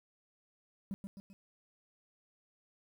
triangle tone with echo, 196 Hz, G3, in tune, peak -32 dBFS, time 0.91-0.94 s, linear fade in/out 0 ms, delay 130 ms, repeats 3, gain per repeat -6 dB, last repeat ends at 1.33 s, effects tanh soft clip ceiling -32 dBFS + 11-bit

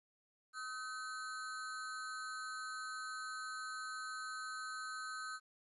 square ring-modulated tone, 1400 Hz, F6, 4 cents sharp, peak -40 dBFS, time 0.53-5.4 s, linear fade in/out 50 ms, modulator 127 Hz, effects resampled to 24000 Hz + 13-bit

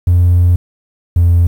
triangle tone pair in turn, 88.3 / 86.18 Hz, F2 / F2, +20 / -22 cents, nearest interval unison, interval 42 cents, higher first, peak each -3 dBFS, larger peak neither, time 0.07-0.56 / 1.16-1.47 s, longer first, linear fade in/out 5 ms, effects tanh soft clip ceiling -2 dBFS + 7-bit

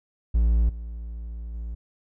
triangle tone with level steps, 56.9 Hz, A#1, 41 cents flat, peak -15 / -30 / -28 dBFS, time 0.34-1.75 s, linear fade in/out 10 ms, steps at 0.69 / 1.54 s, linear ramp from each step 5 ms, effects none

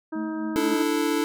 harmonic tone, 316.6 Hz, D#4, 30 cents sharp, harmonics 1 / 2 / 3 / 4 / 5, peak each -28 / -40 / -40 / -43 / -43 dBFS, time 0.12-0.83 s, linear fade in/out 10 ms
sine tone with tremolo, 220 Hz, A3, in tune, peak -29 dBFS, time 0.15-0.75 s, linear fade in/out 10 ms, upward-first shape triangle, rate 4 Hz, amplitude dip 70%
square chord, D suspended second, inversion none, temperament equal, 293.7 / 329.6 / 440 Hz, D4 / E4 / A4, 0 / 0 / 0 cents, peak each -26 / -27 / -28 dBFS, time 0.56-1.24 s, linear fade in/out 0 ms
effects none

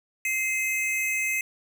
square tone pair together, 2084 / 2557 Hz, C7 / D#7, -7 / +47 cents, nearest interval major third, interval 354 cents, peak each -28 dBFS, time 0.25-1.41 s, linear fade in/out 2 ms, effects none

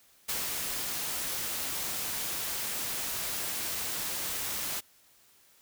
white noise with ADSR envelope, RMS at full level -32 dBFS, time 0.28-4.81 s, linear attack 14 ms, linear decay 210 ms, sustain -2 dB, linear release 21 ms, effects white hiss -62 dBFS RMS until 5.61 s

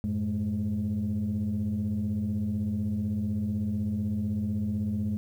sine tone cluster, 92.7 / 108.6 / 210.9 Hz, F#2 / A2 / G#3, +4 / -22 / +27 cents, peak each -31 / -33 / -27 dBFS, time 0.04-5.17 s, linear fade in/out 0 ms, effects tanh soft clip ceiling -22 dBFS + 10-bit

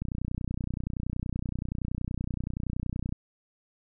click train, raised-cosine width 5 ms, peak -19 dBFS, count 96, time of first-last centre 0.02-3.125 s, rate 30.6 Hz, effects none

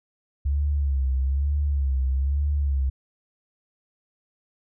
sine tone with vibrato, 69 Hz, C#2, 7 cents flat, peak -20 dBFS, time 0.45-2.9 s, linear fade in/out 10 ms, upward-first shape sine, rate 1.1 Hz, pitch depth 92 cents each way, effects none

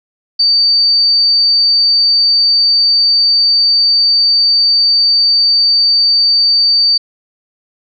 sine tone, 4605 Hz, D8, 35 cents flat, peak -7 dBFS, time 0.39-6.98 s, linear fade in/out 10 ms, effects none

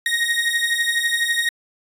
30% pulse beating tone pair, 1864.7 / 1876.7 Hz, A#6 / A#6, 0 / +11 cents, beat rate 12 Hz, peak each -19 / -18 dBFS, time 0.06-1.49 s, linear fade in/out 2 ms, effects resampled to 32000 Hz

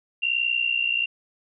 sine tone pair together, 2733 / 2794 Hz, F7 / F7, -38 / 0 cents, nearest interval unison, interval 38 cents, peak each -24 dBFS, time 0.22-1.06 s, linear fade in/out 10 ms, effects none

